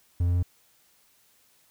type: tone with pitch steps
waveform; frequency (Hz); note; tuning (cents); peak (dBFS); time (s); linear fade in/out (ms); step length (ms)
triangle; 87.3 / 88.01 / 88.72; F2 / F2 / F2; 0 / +14 / +28; -19; 0.2-0.428; 5; 76
effects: white hiss -63 dBFS RMS until 1.7 s